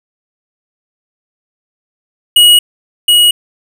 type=tone with echo; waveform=square; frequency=2903 Hz; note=F#7; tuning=34 cents flat; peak=-3 dBFS; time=2.36-2.59 s; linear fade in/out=5 ms; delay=720 ms; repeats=1; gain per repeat=-2 dB; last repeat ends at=3.31 s; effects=none